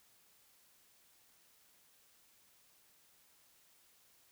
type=silence; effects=white hiss -68 dBFS RMS until 4.31 s